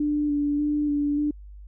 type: tone with vibrato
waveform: sine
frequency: 293.1 Hz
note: D4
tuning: 3 cents flat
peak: -21 dBFS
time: 0-1.31 s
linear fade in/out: 5 ms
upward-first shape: square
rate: 1.7 Hz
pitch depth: 17 cents each way
effects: added 50 Hz sine -40 dBFS peak until 1.67 s